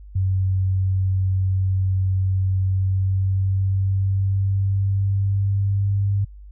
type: tone with pitch glide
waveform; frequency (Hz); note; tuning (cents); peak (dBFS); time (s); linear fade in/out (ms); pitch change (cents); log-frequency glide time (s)
sine; 94.6 to 99.65; F#2 to G2; +39 to +29; -17; 0.15-6.25; 10; +90; 2.55-5.98
effects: added 50 Hz sine -38 dBFS peak until 6.51 s